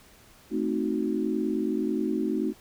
sine chord, A diminished seventh, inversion none, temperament equal, 220 / 261.6 / 311.1 / 370 Hz, A3 / C4 / Eb4 / Gb4, 0 / 0 / 0 / 0 cents, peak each -30 / -31 / -29 / -31 dBFS, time 0.5-2.54 s, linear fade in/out 50 ms, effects pink hiss -55 dBFS RMS until 2.6 s

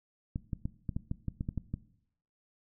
clicks, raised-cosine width 5 ms, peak -21 dBFS, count 11, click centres 0.359 / 0.532 / 0.655 / 0.892 / 0.965 / 1.114 / 1.283 / 1.409 / 1.489 / 1.577 / 1.74 s, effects noise-tail reverb RT60 0.7 s tail -18 dB re dry

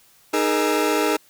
30% pulse tone cluster, 308.4 / 417.1 / 471.6 / 1334 Hz, D#4 / G#4 / A#4 / E6, -15 / +7 / +20 / +20 cents, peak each -20 / -20 / -22 / -25 dBFS, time 0.33-1.17 s, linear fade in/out 10 ms, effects white hiss -55 dBFS RMS until 1.29 s

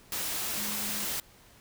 sine tone in noise, 207.7 Hz, G#3, in tune, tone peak -41 dBFS, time 0.57-1.05 s, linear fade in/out 2 ms, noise white, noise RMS -33 dBFS, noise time 0.12-1.2 s, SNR -11 dB, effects pink hiss -57 dBFS RMS until 1.6 s

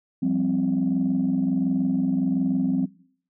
sine chord, F suspended second, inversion none, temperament equal, 174.61 / 196 / 261.6 Hz, F3 / G3 / C4, 0 / 0 / 0 cents, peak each -26 / -25 / -21 dBFS, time 0.22-2.86 s, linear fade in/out 10 ms, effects noise-tail reverb RT60 0.6 s tail -22 dB re dry + tanh soft clip ceiling -14 dBFS

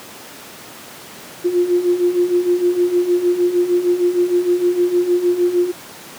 sine beating tone pair, 349.2 / 355.7 Hz, F4 / F4, 0 / +32 cents, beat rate 6.5 Hz, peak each -19 / -14 dBFS, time 1.44-5.72 s, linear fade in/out 20 ms, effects pink hiss -36 dBFS RMS until 6.18 s + high-pass 200 Hz 12 dB/octave

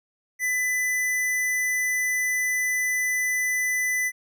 square tone, 2000 Hz, B6, 21 cents sharp, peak -23 dBFS, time 0.39-4.12 s, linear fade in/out 50 ms, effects none

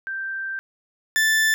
sine / 40% pulse tone pair in turn, 1568 / 1760 Hz, G6 / A6, 0 / 0 cents, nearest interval major second, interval 200 cents, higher second, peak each -26 / -16 dBFS, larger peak second, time 0.07-0.59 / 1.16-1.54 s, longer first, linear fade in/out 0 ms, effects none

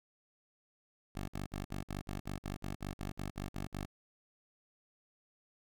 10% pulse tone bursts, 49 Hz, G1, in tune, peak -30 dBFS, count 15, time 1.15-3.856 s, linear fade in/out 10 ms, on 130 ms, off 54 ms, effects none

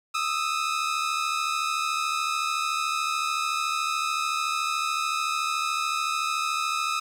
sawtooth tone pair together, 1239 / 1312.7 Hz, D#6 / E6, -8 / -8 cents, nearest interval minor second, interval 100 cents, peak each -24 dBFS, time 0.14-7 s, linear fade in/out 10 ms, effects low-pass 9000 Hz 12 dB/octave + 9-bit

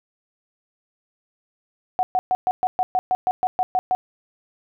sine tone bursts, 740 Hz, F#5, in tune, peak -16 dBFS, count 13, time 1.99-3.95 s, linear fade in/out 0 ms, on 40 ms, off 120 ms, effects none

